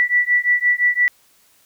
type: beating tone pair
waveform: sine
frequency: 1957 / 1962.8 Hz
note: B6 / B6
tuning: -16 / -11 cents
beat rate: 5.8 Hz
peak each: -17 dBFS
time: 0-1.08 s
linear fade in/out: 0 ms
effects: white hiss -56 dBFS RMS until 1.65 s